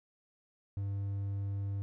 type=tone; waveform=triangle; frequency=99.4 Hz; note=G2; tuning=25 cents sharp; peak=-31 dBFS; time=0.77-1.82 s; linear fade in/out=0 ms; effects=none